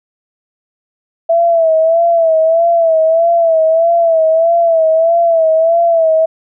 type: tone with vibrato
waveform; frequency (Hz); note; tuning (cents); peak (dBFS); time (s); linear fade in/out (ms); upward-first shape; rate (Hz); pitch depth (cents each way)
sine; 659.3; E5; 0; -7; 1.29-6.26; 10; sine; 1.6; 58
effects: none